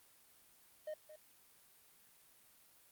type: tone with echo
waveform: triangle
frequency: 615 Hz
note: D#5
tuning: 20 cents flat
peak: -39 dBFS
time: 0.87-0.94 s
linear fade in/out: 5 ms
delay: 220 ms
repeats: 1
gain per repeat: -12 dB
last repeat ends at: 1.16 s
effects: white hiss -66 dBFS RMS until 2.91 s + Opus 32 kbps